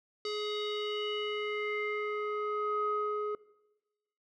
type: tone with low-pass filter sweep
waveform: square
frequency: 420 Hz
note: G#4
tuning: 19 cents sharp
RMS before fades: -34 dBFS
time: 0.25-3.35 s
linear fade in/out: 2 ms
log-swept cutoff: 4500 to 1000 Hz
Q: 4.5
effects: noise-tail reverb RT60 1.0 s tail -20 dB re dry